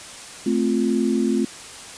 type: chord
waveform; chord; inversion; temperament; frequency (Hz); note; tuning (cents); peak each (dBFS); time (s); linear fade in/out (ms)
sine; F major; first; equal; 220 / 261.6 / 349.2; A3 / C4 / F4; 0 / 0 / 0; -21 / -22 / -23; 0.46-1.45; 5
effects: white hiss -38 dBFS RMS until 1.97 s + resampled to 22050 Hz